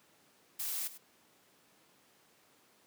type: noise with echo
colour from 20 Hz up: blue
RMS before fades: -37 dBFS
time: 0.59-0.88 s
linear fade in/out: 10 ms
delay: 100 ms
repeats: 1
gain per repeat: -14 dB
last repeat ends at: 0.98 s
effects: pink hiss -66 dBFS RMS until 2.86 s + high-pass 200 Hz 12 dB/octave